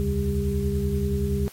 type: tone cluster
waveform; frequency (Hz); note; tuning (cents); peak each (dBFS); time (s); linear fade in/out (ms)
sine; 70.8 / 81.3 / 138.5 / 200.6 / 402.5; C#2 / E2 / C#3 / G3 / G4; +37 / -23 / -1 / +40 / +46; -27 / -29 / -29 / -28 / -29; 0-1.48; 0
effects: white hiss -48 dBFS RMS until 1.52 s + AAC 48 kbps